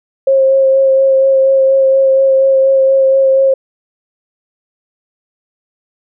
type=tone with vibrato; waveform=sine; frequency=536 Hz; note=C5; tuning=42 cents sharp; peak=-6 dBFS; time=0.27-3.54 s; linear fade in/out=5 ms; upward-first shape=sine; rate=4.2 Hz; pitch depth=14 cents each way; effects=none